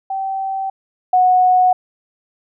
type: tone pair in turn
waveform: sine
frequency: 773 / 734.6 Hz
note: G5 / F#5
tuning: -24 / -13 cents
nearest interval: minor second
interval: 89 cents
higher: first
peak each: -19 / -9 dBFS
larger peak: second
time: 0.1-0.7 / 1.13-1.73 s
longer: neither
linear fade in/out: 5 ms
effects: none